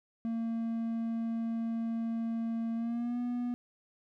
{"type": "tone with pitch glide", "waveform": "triangle", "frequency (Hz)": [228.4, 243.4], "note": ["A#3", "B3"], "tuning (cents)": [-35, -25], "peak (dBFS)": -29, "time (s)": [0.25, 3.54], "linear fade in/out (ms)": 0, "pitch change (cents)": 110, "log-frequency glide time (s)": [2.75, 3.19], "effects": []}